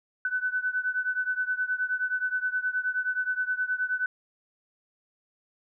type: beating tone pair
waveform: sine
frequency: 1500 / 1509.5 Hz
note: F#6 / F#6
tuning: +23 / +34 cents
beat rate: 9.5 Hz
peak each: -28 / -30 dBFS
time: 0.25-4.06 s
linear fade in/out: 2 ms
effects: none